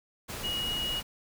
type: tone in noise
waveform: sine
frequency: 2894 Hz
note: F#7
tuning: 39 cents flat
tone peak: -30 dBFS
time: 0.43-1.01 s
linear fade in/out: 20 ms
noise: pink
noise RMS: -38 dBFS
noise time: 0.28-1.03 s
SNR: +5 dB
effects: none